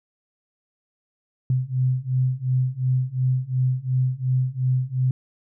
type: beating tone pair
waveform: sine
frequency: 127.1 / 129.9 Hz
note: C3 / C3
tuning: -50 / -12 cents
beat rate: 2.8 Hz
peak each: -23 / -22 dBFS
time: 1.5-5.11 s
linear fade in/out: 2 ms
effects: none